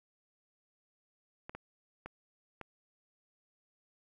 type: clicks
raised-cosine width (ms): 0.5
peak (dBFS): -28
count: 4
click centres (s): 1.495 / 1.55 / 2.06 / 2.613
effects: 11-bit